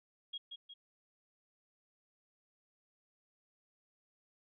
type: tone with echo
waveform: sine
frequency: 3284 Hz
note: G#7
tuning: 20 cents flat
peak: -39 dBFS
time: 0.33-0.38 s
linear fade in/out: 10 ms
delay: 180 ms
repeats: 2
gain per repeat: -5 dB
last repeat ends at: 0.74 s
effects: none